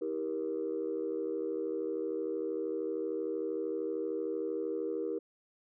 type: tone cluster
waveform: sine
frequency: 319.7 / 392.7 / 472.8 Hz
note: D#4 / G4 / A#4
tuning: +47 / +3 / +24 cents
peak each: -37 / -36 / -35 dBFS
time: 0.01-5.19 s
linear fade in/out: 10 ms
effects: tanh soft clip ceiling -25 dBFS